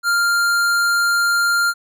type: tone with hard clipping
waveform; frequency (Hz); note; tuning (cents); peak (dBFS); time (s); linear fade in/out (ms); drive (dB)
sine; 1396.9; F6; 0; -16; 0.03-1.74; 50; 16
effects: none